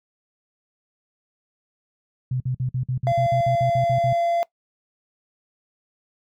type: tone bursts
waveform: sine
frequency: 127.8 Hz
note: C3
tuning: 40 cents flat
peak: -21 dBFS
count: 13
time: 2.31-4.131 s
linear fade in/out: 5 ms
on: 93 ms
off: 51 ms
type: tone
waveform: triangle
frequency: 684 Hz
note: F5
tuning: 36 cents flat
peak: -17 dBFS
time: 3.07-4.43 s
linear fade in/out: 0 ms
effects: noise-tail reverb RT60 0.1 s tail -21 dB re dry